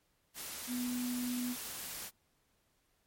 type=tone in noise; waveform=sine; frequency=246.9 Hz; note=B3; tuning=in tune; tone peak=-34 dBFS; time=0.67-1.56 s; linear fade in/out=50 ms; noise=white; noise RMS=-43 dBFS; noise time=0.34-2.11 s; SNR=+6 dB; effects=pink hiss -75 dBFS RMS until 3.06 s + MP3 64 kbps